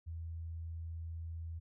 sine tone, 82.41 Hz, E2, in tune, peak -40 dBFS, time 0.06-1.6 s, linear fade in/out 20 ms, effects none

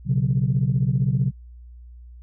sine chord, B suspended second, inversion none, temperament just, 123.47 / 138.9 / 185.21 Hz, B2 / C#3 / F#3, 0 / +4 / +2 cents, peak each -21 / -20 / -25 dBFS, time 0.05-1.32 s, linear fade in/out 50 ms, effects tanh soft clip ceiling -11 dBFS + added 60 Hz sine -40 dBFS peak until 2.22 s

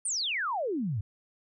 sine exponential sweep, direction down, 9500 to 92.5 Hz, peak -28 dBFS, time 0.05-1.01 s, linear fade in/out 5 ms, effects none

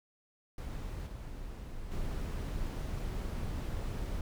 brown noise with level steps, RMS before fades -39 / -43 / -36 dBFS, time 0.58-4.21 s, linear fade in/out 2 ms, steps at 1.06 / 1.91 s, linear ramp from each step 10 ms, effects none

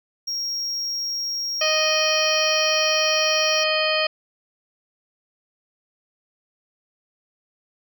triangle tone, 5588 Hz, F8, in tune, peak -23 dBFS, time 0.27-3.64 s, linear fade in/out 10 ms
harmonic tone, 622.3 Hz, D#5, in tune, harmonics 1 / 2 / 3 / 4 / 5 / 7 / 8, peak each -23 / -28 / -29 / -25 / -26 / -28 / -30 dBFS, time 1.61-4.07 s, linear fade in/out 5 ms
effects none

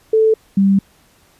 sine tone pair in turn, 440 / 196 Hz, A4 / G3, 0 / 0 cents, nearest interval octave + major second, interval 1400 cents, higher first, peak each -9 dBFS, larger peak neither, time 0.13-0.34 / 0.57-0.79 s, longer second, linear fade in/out 5 ms, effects pink hiss -53 dBFS RMS until 1.39 s + resampled to 32000 Hz

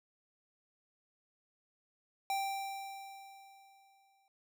square tone with exponential decay, 784 Hz, G5, in tune, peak -32 dBFS, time 2.3-4.28 s, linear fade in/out 1 ms, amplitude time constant 430 ms, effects none

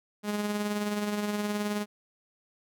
sawtooth tone with tremolo, 207.7 Hz, G#3, in tune, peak -23 dBFS, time 0.23-1.86 s, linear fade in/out 50 ms, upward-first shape sine, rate 19 Hz, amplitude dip 40%, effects none

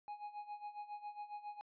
triangle tone with tremolo, 830.6 Hz, G#5, in tune, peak -40 dBFS, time 0.08-1.61 s, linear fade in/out 0 ms, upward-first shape sine, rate 7.3 Hz, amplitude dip 80%, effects resampled to 11025 Hz

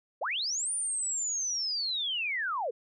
sine linear two-way sweep, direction up then down, 415.3 to 9397 to 415.3 Hz, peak -29 dBFS, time 0.21-2.71 s, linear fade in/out 10 ms, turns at 0.73 s, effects none

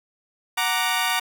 15% pulse chord, Gb augmented, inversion none, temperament equal, 740 / 932.3 / 1174.7 Hz, Gb5 / Bb5 / D6, 0 / 0 / 0 cents, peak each -19 / -18 / -20 dBFS, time 0.57-1.2 s, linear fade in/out 10 ms, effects 7-bit

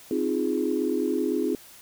sine chord, F minor seventh, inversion second, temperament equal, 261.6 / 311.1 / 349.2 / 415.3 Hz, C4 / Eb4 / F4 / Ab4, 0 / 0 / 0 / 0 cents, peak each -28 dBFS, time 0.11-1.55 s, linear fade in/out 2 ms, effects tanh soft clip ceiling -12 dBFS + white hiss -49 dBFS RMS until 1.81 s

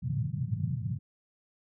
white band-pass noise, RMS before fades -32 dBFS, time 0.02-0.99 s, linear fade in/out 10 ms, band 100 to 160 Hz, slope 48 dB/octave, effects none

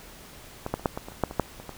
clicks, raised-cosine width 1 ms, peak -16 / -11 / -28 / -8 / -17 / -23 / -30 / -8 / -22 / -7 / -26 / -22 dBFS, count 12, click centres 0.664 / 0.74 / 0.796 / 0.858 / 0.975 / 1.085 / 1.12 / 1.237 / 1.311 / 1.397 / 1.6 / 1.693 s, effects pink hiss -47 dBFS RMS until 1.77 s

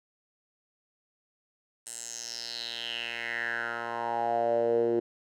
10% pulse tone with band-pass filter sweep, 117.3 Hz, A#2, 11 cents sharp, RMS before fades -31 dBFS, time 1.86-5 s, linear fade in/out 10 ms, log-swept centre 8700 to 370 Hz, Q 5.3, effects none

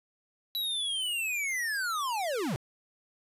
square linear sweep, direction down, 3951 to 105.3 Hz, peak -30 dBFS, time 0.55-2.56 s, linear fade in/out 0 ms, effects resampled to 32000 Hz + 10-bit

